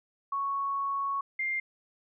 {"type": "tone pair in turn", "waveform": "sine", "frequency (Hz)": [1108.7, 2106], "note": ["C#6", "C7"], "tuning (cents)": [0, 11], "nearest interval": "major seventh", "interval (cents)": 1111, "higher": "second", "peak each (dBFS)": -28, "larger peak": "neither", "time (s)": [[0.32, 1.21], [1.39, 1.6]], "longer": "first", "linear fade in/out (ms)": 5, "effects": []}